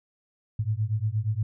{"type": "beating tone pair", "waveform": "sine", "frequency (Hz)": [103.83, 112.33], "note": ["G#2", "A2"], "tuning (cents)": [0, 36], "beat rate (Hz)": 8.5, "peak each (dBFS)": -27, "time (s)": [0.59, 1.43], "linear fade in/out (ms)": 5, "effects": []}